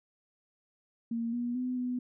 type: tone with pitch steps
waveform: sine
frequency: 231.4 / 240.9 / 251.9 / 248.6 Hz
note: A#3 / B3 / B3 / B3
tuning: -13 / -43 / +34 / +12 cents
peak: -30 dBFS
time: 1.11-1.99 s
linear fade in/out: 5 ms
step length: 220 ms
effects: none